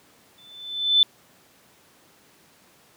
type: tone with exponential growth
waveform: sine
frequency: 3520 Hz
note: A7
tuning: in tune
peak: -11 dBFS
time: 0.38-1.03 s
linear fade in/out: 1 ms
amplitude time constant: 140 ms
effects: pink hiss -56 dBFS RMS until 2.96 s + high-pass 150 Hz 12 dB/octave